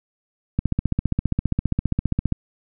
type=click train; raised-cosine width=5 ms; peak=-7 dBFS; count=27; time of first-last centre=0.59-2.323 s; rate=15 Hz; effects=none